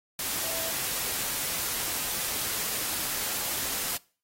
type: tone in noise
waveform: sine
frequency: 655 Hz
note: E5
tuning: 11 cents flat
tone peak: -39 dBFS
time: 0.44-0.71 s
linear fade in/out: 2 ms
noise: white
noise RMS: -31 dBFS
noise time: 0.19-3.97 s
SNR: -11 dB
effects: noise-tail reverb RT60 0.4 s tail -23 dB re dry + AAC 48 kbps